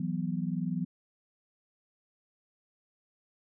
sine chord, E suspended second, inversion none, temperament just, 164.81 / 185.42 / 247.2 Hz, E3 / F#3 / B3, 0 / +4 / +2 cents, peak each -33 / -33 / -36 dBFS, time 0-0.85 s, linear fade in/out 5 ms, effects none

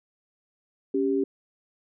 sine tone pair together, 277.2 / 393.5 Hz, C#4 / G4, 0 / +7 cents, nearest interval tritone, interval 607 cents, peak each -25 / -24 dBFS, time 0.94-1.24 s, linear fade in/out 5 ms, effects none

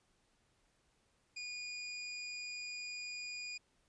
25% pulse tone, 2447 Hz, D#7, 29 cents flat, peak -38 dBFS, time 1.36-3.58 s, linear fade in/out 10 ms, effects pink hiss -75 dBFS RMS until 3.88 s + resampled to 22050 Hz

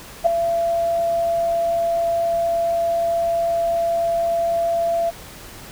sine tone with ADSR envelope, 676 Hz, E5, 43 cents sharp, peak -8 dBFS, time 0.24-5.11 s, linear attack 25 ms, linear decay 4 ms, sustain -9 dB, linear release 22 ms, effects pink hiss -39 dBFS RMS until 5.71 s

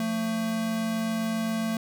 square tone pair together, 176.51 / 224 Hz, F3 / A3, +19 / +31 cents, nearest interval major third, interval 412 cents, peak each -36 / -27 dBFS, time 0-1.77 s, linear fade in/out 2 ms, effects none

